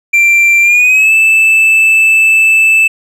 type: tone with pitch glide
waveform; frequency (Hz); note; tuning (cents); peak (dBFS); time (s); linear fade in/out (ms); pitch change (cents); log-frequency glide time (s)
triangle; 2360 to 2634; D7 to E7; +8 to -2; -3; 0.13-2.88; 10; +190; 0.61-1.13
effects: none